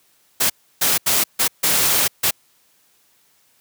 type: noise bursts at uneven times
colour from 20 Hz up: white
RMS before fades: -17 dBFS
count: 6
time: 0.4-0.5 / 0.81-0.98 / 1.06-1.24 / 1.39-1.48 / 1.63-2.08 / 2.23-2.31 s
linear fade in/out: 10 ms
effects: white hiss -59 dBFS RMS until 3.6 s + high-pass 80 Hz 12 dB/octave